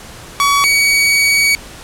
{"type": "tone pair in turn", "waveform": "sawtooth", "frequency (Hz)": [1131, 2258], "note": ["C#6", "C#7"], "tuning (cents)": [34, 31], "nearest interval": "octave", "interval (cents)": 1197, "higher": "second", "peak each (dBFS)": -6, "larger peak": "neither", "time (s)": [[0.4, 0.64], [0.64, 1.55]], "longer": "second", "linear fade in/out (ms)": 0, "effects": ["pink hiss -34 dBFS RMS until 1.83 s", "low-pass 11000 Hz 12 dB/octave"]}